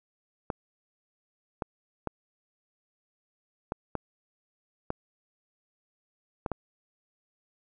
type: clicks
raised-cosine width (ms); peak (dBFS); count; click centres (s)
1; -16; 8; 0.502 / 1.622 / 2.073 / 3.721 / 3.953 / 4.904 / 6.462 / 6.517
effects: none